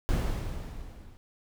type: noise with level ramp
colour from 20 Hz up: brown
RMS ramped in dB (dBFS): -24 to -51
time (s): 0.09-1.17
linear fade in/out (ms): 0
effects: none